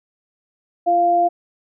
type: tone pair together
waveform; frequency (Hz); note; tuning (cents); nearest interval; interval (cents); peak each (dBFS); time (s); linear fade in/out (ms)
sine; 343.9 / 697; F4 / F5; -27 / -4; octave; 1223; -23 / -13; 0.86-1.29; 20
effects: none